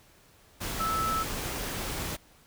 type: tone in noise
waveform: sine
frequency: 1311 Hz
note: E6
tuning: 10 cents flat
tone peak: -27 dBFS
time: 0.79-1.24 s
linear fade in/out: 20 ms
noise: pink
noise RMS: -34 dBFS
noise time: 0.6-2.17 s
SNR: +4 dB
effects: pink hiss -59 dBFS RMS until 2.46 s